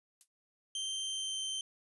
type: noise with exponential decay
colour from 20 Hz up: violet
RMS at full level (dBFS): -47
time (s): 0.21-0.28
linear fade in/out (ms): 0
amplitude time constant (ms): 15
type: tone with pitch glide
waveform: sawtooth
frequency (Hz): 3136 to 3116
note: G7 to G7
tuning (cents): 0 to -11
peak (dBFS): -32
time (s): 0.75-1.61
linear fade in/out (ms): 2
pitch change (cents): -11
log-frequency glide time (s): 1.05-1.4
effects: resampled to 24000 Hz